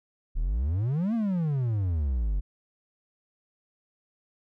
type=exponential two-way sweep; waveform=triangle; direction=up then down; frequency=33.81 to 237.7 to 44.82 Hz; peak=-22 dBFS; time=0.35-2.41 s; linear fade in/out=20 ms; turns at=1.14 s; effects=none